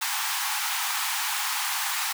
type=high-pass noise; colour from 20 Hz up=pink; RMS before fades=-28 dBFS; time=0.01-2.13 s; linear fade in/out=10 ms; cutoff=780 Hz; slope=96 dB/octave; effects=none